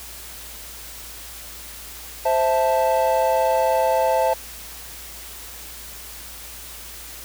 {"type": "chord", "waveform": "triangle", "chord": "A minor", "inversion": "first", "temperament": "equal", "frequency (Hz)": [523.3, 659.3, 880], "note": ["C5", "E5", "A5"], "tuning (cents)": [0, 0, 0], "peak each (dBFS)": -19, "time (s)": [2.25, 4.34], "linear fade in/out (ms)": 10, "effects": ["added 57 Hz sine -44 dBFS peak until 7.24 s", "white hiss -38 dBFS RMS until 7.24 s"]}